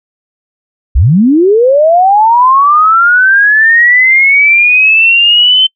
sine linear sweep, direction up, 47.8 to 3087 Hz, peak -3 dBFS, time 0.95-5.67 s, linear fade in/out 10 ms, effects noise-tail reverb RT60 0.1 s tail -26 dB re dry

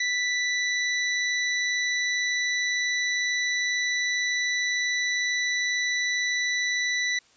sawtooth tone, 1975.5 Hz, B6, in tune, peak -20 dBFS, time 0-7.19 s, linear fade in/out 5 ms, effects white hiss -59 dBFS RMS until 7.36 s + resampled to 16000 Hz

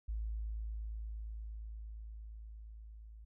sine tone with level ramp, 54.3 Hz, A1, 22 cents flat, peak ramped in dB -35 to -50 dBFS, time 0.08-3.25 s, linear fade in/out 10 ms, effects none

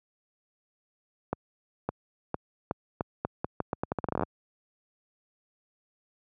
accelerating click train, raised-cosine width 1 ms, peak -14 dBFS, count 21, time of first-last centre 1.33-4.234 s, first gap 560 ms, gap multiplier 0.81, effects high-pass 80 Hz 12 dB/octave

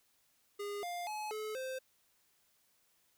square tone with pitch steps, 408.4 / 702 / 851 / 430.3 / 521 Hz, G#4 / F5 / G#5 / A4 / C5, -29 / +9 / +42 / -39 / -7 cents, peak -39 dBFS, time 0.59-1.79 s, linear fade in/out 10 ms, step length 240 ms, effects white hiss -73 dBFS RMS until 3.17 s

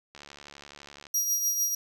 click train, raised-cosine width 0.2 ms, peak -28 dBFS, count 67, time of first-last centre 0.15-1.068 s, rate 71.9 Hz
sawtooth tone with tremolo, 5730 Hz, F8, 44 cents sharp, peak -20 dBFS, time 1.14-1.75 s, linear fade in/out 5 ms, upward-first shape triangle, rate 6.7 Hz, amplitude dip 55%
effects none

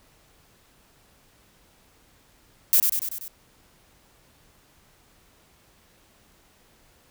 violet noise with echo, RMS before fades -17 dBFS, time 2.73-2.8 s, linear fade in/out 0 ms, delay 96 ms, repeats 5, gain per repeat -4 dB, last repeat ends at 3.28 s, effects pink hiss -59 dBFS RMS until 7.1 s

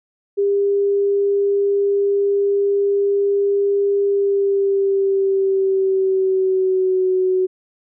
sine tone with pitch glide, 401 to 372 Hz, G4 to F#4, +39 to +9 cents, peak -14 dBFS, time 0.37-7.47 s, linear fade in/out 20 ms, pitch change -130 cents, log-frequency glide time 4.04-7.08 s, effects none

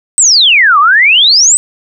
sine exponential two-way sweep, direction down then up, 8372 to 1114 to 8372 Hz, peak -3 dBFS, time 0.18-1.57 s, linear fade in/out 0 ms, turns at 0.79 s, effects none

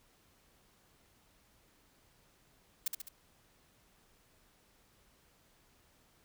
blue noise with echo, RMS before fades -32 dBFS, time 2.86-2.88 s, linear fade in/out 5 ms, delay 69 ms, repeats 3, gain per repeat -5 dB, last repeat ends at 3.087 s, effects pink hiss -68 dBFS RMS until 6.24 s

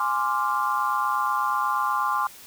sine chord, D half-diminished seventh, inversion second, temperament equal, 830.6 / 1046.5 / 1174.7 / 1396.9 Hz, Ab5 / C6 / D6 / F6, 0 / 0 / 0 / 0 cents, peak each -29 / -25 / -26 / -31 dBFS, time 0-2.27 s, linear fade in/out 2 ms, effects white hiss -46 dBFS RMS until 2.46 s

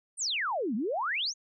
sine exponential two-way sweep, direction down then up, 9397 to 198 to 6780 Hz, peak -28 dBFS, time 0.17-1.34 s, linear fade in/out 50 ms, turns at 0.75 s, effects none

